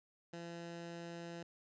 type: tone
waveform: 15% pulse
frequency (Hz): 170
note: F3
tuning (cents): -46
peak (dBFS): -39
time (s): 0.33-1.43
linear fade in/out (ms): 5
effects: resampled to 16000 Hz